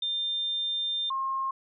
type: tone pair in turn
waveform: sine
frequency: 3600 / 1070.3 Hz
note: A7 / C6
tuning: +39 / +39 cents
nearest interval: octave + major sixth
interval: 2100 cents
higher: first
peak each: -27 dBFS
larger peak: neither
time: 0.02-1.1 / 1.1-1.51 s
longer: first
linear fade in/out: 5 ms
effects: none